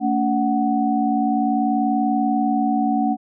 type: tone cluster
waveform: sine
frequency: 224.3 / 284.8 / 744 Hz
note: A3 / C#4 / F#5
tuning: +34 / +47 / +9 cents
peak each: -21 dBFS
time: 0-3.17 s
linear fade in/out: 50 ms
effects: none